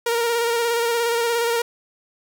sawtooth tone with vibrato, 467.7 Hz, A#4, 6 cents sharp, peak -15 dBFS, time 0.06-1.62 s, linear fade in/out 5 ms, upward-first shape square, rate 17 Hz, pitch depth 24 cents each way, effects none

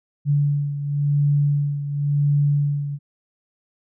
sine beating tone pair, 144.1 / 145.04 Hz, D3 / D3, -33 / -21 cents, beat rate 0.94 Hz, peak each -18 / -24 dBFS, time 0.25-2.99 s, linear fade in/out 50 ms, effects none

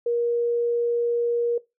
sine tone, 473.6 Hz, A#4, 27 cents sharp, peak -20 dBFS, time 0.06-1.58 s, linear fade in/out 5 ms, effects noise-tail reverb RT60 0.2 s tail -19 dB re dry

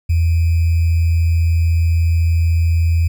sine tone with sample-and-hold, 83.1 Hz, E2, 15 cents sharp, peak -11 dBFS, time 0.09-3.08 s, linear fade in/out 10 ms, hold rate 2450 Hz, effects none

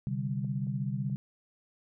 sine chord, C suspended second, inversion none, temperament equal, 130.81 / 146.83 / 196 Hz, C3 / D3 / G3, 0 / 0 / 0 cents, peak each -33 / -35 / -35 dBFS, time 0.07-1.16 s, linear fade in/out 0 ms
clicks, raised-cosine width 2 ms, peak -39 / -43 / -43 dBFS, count 3, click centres 0.446 / 0.67 / 1.098 s
effects none

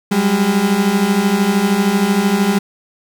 35% pulse beating tone pair, 190 / 203 Hz, F#3 / G#3, +46 / -39 cents, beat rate 13 Hz, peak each -16 / -12 dBFS, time 0.11-2.59 s, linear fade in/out 10 ms, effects 7-bit

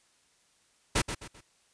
pink noise with echo, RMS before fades -25 dBFS, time 0.95-1.02 s, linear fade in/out 10 ms, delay 130 ms, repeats 3, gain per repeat -9 dB, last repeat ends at 1.41 s, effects white hiss -67 dBFS RMS until 1.73 s + resampled to 22050 Hz

